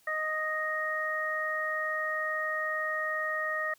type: harmonic tone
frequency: 622.3 Hz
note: D#5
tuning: in tune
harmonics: 1 / 2 / 3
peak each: -36 / -35 / -31 dBFS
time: 0.07-3.74 s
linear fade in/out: 5 ms
effects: white hiss -64 dBFS RMS until 3.78 s